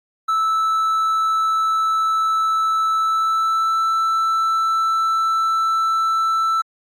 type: tone with pitch glide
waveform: triangle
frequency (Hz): 1313 to 1326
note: E6 to E6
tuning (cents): -7 to +10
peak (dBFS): -14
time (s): 0.28-6.62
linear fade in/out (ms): 10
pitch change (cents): +17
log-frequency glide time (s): 2.96-3.83
effects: AAC 64 kbps